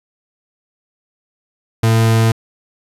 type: tone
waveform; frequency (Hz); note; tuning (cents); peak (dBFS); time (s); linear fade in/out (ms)
40% pulse; 112.8; A2; +44; -9; 1.83-2.32; 5
effects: resampled to 32000 Hz